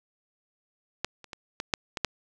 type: clicks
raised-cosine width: 0.2 ms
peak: -10 / -28 / -21 / -14 / -6 / -14 / -7 dBFS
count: 7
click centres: 1.046 / 1.243 / 1.332 / 1.601 / 1.738 / 1.972 / 2.047 s
effects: none